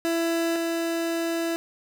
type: tone pair in turn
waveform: 30% pulse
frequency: 333.2 / 333.2 Hz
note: E4 / E4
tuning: +19 / +19 cents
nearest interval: unison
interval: 0 cents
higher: neither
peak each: -20 / -22 dBFS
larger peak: first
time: 0.05-0.56 / 0.56-1.56 s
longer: second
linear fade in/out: 0 ms
effects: none